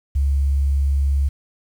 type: tone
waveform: sine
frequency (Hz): 69.5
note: C#2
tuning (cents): +5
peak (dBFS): -15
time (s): 0.15-1.29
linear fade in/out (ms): 10
effects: 8-bit